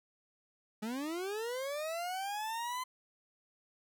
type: linear sweep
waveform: 40% pulse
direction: up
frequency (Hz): 206.7 to 1029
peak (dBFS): -35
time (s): 0.82-2.84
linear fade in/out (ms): 10
effects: none